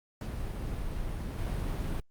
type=noise with level steps; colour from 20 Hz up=brown; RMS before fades=-35 / -32 dBFS; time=0.21-2 s; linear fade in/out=2 ms; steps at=1.38 s; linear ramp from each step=10 ms; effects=Opus 48 kbps